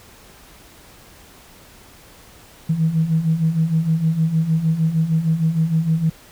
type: beating tone pair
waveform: sine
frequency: 156.8 / 163.3 Hz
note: D#3 / E3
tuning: +14 / -16 cents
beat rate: 6.5 Hz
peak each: -21 / -16 dBFS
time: 2.69-6.1 s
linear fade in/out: 10 ms
effects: tanh soft clip ceiling -8 dBFS + pink hiss -46 dBFS RMS until 6.31 s